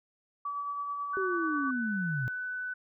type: tone with tremolo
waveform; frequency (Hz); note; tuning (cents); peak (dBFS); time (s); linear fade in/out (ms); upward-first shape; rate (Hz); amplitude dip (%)
sine; 1147; D6; -41; -31; 0.45-1.71; 5; sine; 9.2; 30
type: tone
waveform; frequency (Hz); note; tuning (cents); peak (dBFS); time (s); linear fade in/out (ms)
sine; 1498; F#6; +21; -33; 1.13-2.74; 10
type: linear sweep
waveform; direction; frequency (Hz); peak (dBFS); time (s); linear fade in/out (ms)
sine; down; 392 to 118.3; -30; 1.17-2.28; 0
effects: none